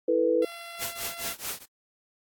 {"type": "chord", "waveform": "sine", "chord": "E suspended fourth", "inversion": "none", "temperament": "equal with one note detuned", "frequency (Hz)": [329.6, 442, 493.9], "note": ["E4", "A4", "B4"], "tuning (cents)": [0, 8, 0], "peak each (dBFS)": [-27, -27, -23], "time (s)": [0.08, 0.45], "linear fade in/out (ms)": 5}
{"type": "tone", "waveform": "10% pulse", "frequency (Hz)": 682, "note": "F5", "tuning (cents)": -41, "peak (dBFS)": -31, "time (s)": [0.42, 1.33], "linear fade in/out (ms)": 2}
{"type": "noise with tremolo", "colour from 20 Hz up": "white", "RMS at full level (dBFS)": -31, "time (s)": [0.78, 1.66], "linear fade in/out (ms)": 50, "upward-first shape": "triangle", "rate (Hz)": 4.6, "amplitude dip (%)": 100}
{"effects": ["AAC 64 kbps"]}